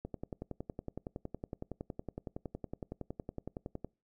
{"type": "click train", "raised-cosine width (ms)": 2, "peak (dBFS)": -26, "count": 42, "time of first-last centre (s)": [0.05, 3.846], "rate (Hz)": 10.8, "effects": ["noise-tail reverb RT60 0.3 s tail -25 dB re dry"]}